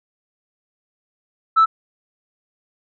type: tone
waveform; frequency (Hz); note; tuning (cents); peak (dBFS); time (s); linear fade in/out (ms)
sine; 1316; E6; -3; -8; 1.56-1.66; 20
effects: tanh soft clip ceiling -7 dBFS